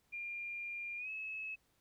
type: tone with pitch glide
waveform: sine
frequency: 2400 to 2587 Hz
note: D7 to E7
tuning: +37 to -33 cents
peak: -40 dBFS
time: 0.12-1.56 s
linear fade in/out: 20 ms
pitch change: +130 cents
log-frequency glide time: 0.97-1.1 s
effects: pink hiss -75 dBFS RMS until 1.8 s